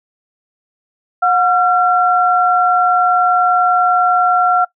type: tone pair together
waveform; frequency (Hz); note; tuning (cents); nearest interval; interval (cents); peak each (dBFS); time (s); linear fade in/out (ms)
sine; 724.5 / 1365; F#5 / F6; -37 / -40; major seventh; 1097; -12; 1.22-4.65; 10
effects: noise-tail reverb RT60 0.1 s tail -21 dB re dry